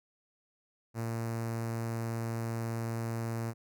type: tone with notch filter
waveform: sawtooth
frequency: 114.8 Hz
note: A#2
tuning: 26 cents flat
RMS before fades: -35 dBFS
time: 0.94-3.54 s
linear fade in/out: 50 ms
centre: 3300 Hz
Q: 1
effects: none